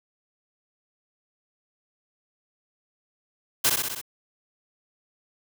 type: noise with echo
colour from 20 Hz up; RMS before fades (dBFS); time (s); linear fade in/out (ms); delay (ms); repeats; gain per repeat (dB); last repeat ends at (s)
white; -20; 3.64-3.7; 10; 63; 5; -3; 4.015
effects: none